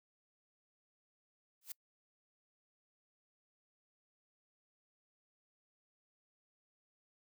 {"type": "noise with exponential growth", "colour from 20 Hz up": "blue", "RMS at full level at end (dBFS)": -39, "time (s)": [1.61, 1.72], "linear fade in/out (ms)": 5, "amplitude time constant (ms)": 22, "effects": ["noise-tail reverb RT60 0.1 s tail -26 dB re dry"]}